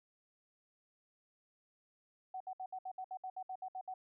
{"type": "tone bursts", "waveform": "sine", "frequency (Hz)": 750, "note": "F#5", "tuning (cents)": 23, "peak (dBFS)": -40, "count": 13, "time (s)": [2.34, 3.94], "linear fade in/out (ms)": 5, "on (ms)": 64, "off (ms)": 64, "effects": []}